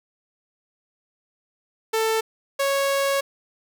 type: tone pair in turn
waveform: sawtooth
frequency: 443.8 / 552.8 Hz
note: A4 / C#5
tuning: +15 / -5 cents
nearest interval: major third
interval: 380 cents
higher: second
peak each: -16 dBFS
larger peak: neither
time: 1.93-2.21 / 2.59-3.21 s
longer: second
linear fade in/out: 10 ms
effects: none